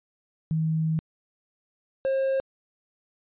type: tone pair in turn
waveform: sine / triangle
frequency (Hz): 159.2 / 535.5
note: D#3 / C5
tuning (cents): +40 / +40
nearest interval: octave + major sixth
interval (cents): 2100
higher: second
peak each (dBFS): -22 / -20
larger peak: second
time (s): 0.51-0.99 / 2.05-2.4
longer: first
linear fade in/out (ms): 0
effects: resampled to 8000 Hz